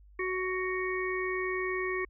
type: harmonic tone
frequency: 371.3 Hz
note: F#4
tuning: 6 cents sharp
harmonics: 1 / 3 / 5 / 6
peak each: -32 / -38 / -36 / -37 dBFS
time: 0.19-2.05 s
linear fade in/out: 5 ms
effects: added 50 Hz sine -53 dBFS peak until 2.09 s